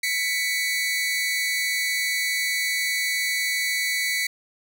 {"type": "tone pair together", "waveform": "sawtooth", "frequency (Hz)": [1987.2, 2235], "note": ["B6", "C#7"], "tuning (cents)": [10, 14], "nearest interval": "major second", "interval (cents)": 204, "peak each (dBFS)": -22, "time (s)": [0.03, 4.27], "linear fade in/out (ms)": 5, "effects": []}